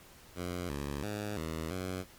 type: tone with pitch steps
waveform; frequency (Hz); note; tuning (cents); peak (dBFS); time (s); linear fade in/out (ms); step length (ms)
10% pulse; 88.8 / 71.1 / 104.2 / 80 / 92.5; F2 / C#2 / G#2 / D#2 / F#2; +29 / +45 / +6 / +49 / 0; -27; 0.35-2.05; 50; 340
effects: pink hiss -56 dBFS RMS until 2.18 s + MP3 96 kbps